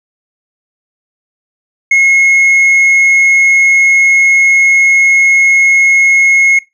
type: tone with tanh clipping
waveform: sine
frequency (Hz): 2167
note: C#7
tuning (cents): -40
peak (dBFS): -5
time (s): 1.91-6.59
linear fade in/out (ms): 5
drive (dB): 3
effects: noise-tail reverb RT60 0.2 s tail -19 dB re dry